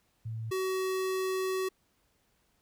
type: tone pair in turn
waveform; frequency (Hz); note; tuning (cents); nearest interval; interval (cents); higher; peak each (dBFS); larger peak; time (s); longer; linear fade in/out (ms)
sine / square; 112 / 376.7; A2 / F#4; +31 / +31; octave + major sixth; 2100; second; -34 / -30; second; 0.25-0.51 / 0.51-1.69; second; 10
effects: pink hiss -72 dBFS RMS until 2.61 s